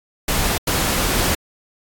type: noise bursts at uneven times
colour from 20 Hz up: pink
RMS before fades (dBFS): -19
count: 2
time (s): 0.28-0.58 / 0.67-1.35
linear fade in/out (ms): 5
effects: AAC 64 kbps